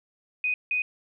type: tone bursts at uneven times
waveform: sine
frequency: 2493 Hz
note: D#7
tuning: 3 cents sharp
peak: -23 dBFS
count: 2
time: 0.44-0.54 / 0.71-0.82 s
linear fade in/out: 2 ms
effects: none